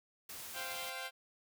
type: noise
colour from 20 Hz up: white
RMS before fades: -47 dBFS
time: 0.29-0.9 s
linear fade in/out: 5 ms
type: chord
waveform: 10% pulse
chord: C suspended fourth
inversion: none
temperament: equal with one note detuned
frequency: 523.3 / 694 / 784 Hz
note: C5 / F5 / G5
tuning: 0 / -11 / 0 cents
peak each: -37 dBFS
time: 0.53-1.11 s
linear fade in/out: 50 ms
effects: none